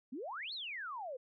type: exponential two-way sweep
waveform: sine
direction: up then down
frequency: 228.3 to 4435 to 484 Hz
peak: -40 dBFS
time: 0.12-1.17 s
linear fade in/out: 10 ms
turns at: 0.53 s
effects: none